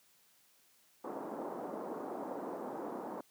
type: band-pass noise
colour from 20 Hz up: pink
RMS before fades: -42 dBFS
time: 1.04-3.21 s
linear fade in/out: 5 ms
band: 250 to 1000 Hz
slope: 24 dB/octave
effects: white hiss -68 dBFS RMS until 3.3 s + high-pass 100 Hz 12 dB/octave